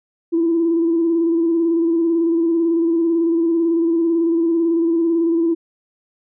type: tone with vibrato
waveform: sine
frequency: 333.2 Hz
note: E4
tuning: 19 cents sharp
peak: -13 dBFS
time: 0.32-5.55 s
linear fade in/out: 20 ms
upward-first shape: square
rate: 18 Hz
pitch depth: 30 cents each way
effects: tanh soft clip ceiling -9 dBFS

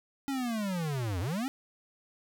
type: linear two-way sweep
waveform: square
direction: down then up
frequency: 280.7 to 83 to 280.7 Hz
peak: -31 dBFS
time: 0.28-1.48 s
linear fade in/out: 0 ms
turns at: 1.2 s
effects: none

